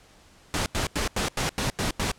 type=noise bursts; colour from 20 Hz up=pink; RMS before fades=-26 dBFS; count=8; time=0.54-2.116 s; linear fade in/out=0 ms; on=120 ms; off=88 ms; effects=pink hiss -55 dBFS RMS until 2.18 s + low-pass 9000 Hz 12 dB/octave